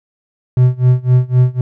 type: tone with tremolo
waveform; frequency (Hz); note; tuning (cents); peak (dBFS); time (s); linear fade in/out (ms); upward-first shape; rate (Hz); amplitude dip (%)
triangle; 126; B2; +35; -3; 0.57-1.61; 2; sine; 3.9; 95
effects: none